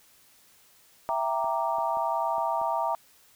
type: chord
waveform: sine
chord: E half-diminished seventh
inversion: none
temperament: equal with one note detuned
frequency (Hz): 662.7 / 784 / 932.3 / 1174.7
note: E5 / G5 / Bb5 / D6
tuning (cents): +9 / 0 / 0 / 0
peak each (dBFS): -30 / -32 / -28 / -34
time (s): 1.09-2.95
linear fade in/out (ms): 0
type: clicks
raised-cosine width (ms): 1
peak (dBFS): -31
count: 5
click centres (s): 1.444 / 1.785 / 1.971 / 2.382 / 2.615
effects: white hiss -59 dBFS RMS until 3.35 s